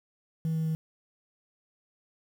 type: tone with pitch steps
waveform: sine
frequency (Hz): 161.1 / 160.17 / 159.25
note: E3 / E3 / D#3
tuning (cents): -39 / -49 / +41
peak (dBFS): -24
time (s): 0.45-0.75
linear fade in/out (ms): 0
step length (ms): 100
effects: tanh soft clip ceiling -25 dBFS + 9-bit